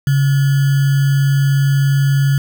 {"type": "tone with sample-and-hold", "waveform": "sine", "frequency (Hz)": 138.59, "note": "C#3", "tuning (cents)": 0, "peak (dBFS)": -10, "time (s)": [0.07, 2.38], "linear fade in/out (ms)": 2, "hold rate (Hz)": 1575, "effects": []}